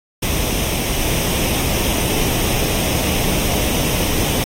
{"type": "noise with comb filter", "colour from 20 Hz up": "pink", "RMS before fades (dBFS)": -19, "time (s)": [0.22, 4.44], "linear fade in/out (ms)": 10, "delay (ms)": 0.34, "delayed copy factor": 0.55, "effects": ["AAC 48 kbps"]}